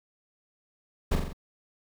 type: noise with echo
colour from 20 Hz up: brown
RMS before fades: -23 dBFS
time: 1.11-1.16 s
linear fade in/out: 10 ms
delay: 43 ms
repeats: 4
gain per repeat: -4 dB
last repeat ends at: 1.332 s
effects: none